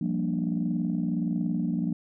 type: chord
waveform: sine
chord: G minor seventh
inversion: third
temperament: equal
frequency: 174.61 / 196 / 233.1 / 293.7 Hz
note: F3 / G3 / Bb3 / D4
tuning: 0 / 0 / 0 / 0 cents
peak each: -28 / -32 / -29 / -32 dBFS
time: 0.01-1.93 s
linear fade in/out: 5 ms
effects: tanh soft clip ceiling -17 dBFS